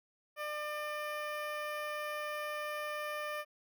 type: tone with notch filter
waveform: 15% pulse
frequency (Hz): 599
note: D5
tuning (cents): +34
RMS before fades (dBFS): -39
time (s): 0.36-3.45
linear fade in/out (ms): 50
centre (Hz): 7300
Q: 0.73
effects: none